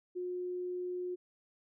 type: tone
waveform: sine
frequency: 360 Hz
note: F#4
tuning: 47 cents flat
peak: -35 dBFS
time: 0.15-1.16 s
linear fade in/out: 20 ms
effects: none